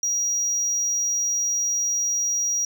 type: tone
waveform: sine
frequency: 5740 Hz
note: F8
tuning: 47 cents sharp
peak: -18 dBFS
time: 0.03-2.65 s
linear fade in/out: 2 ms
effects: tanh soft clip ceiling -20 dBFS